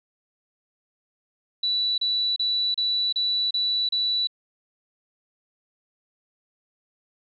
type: tone bursts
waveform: sine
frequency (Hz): 3951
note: B7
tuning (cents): 0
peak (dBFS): -21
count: 7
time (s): 1.63-4.272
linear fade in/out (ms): 5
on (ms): 350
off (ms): 32
effects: none